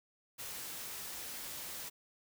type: noise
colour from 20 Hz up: white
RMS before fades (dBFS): -44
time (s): 0.38-1.9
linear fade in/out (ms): 20
effects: none